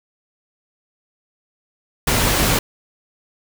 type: noise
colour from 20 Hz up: pink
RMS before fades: -17 dBFS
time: 2.07-2.59 s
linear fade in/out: 5 ms
effects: none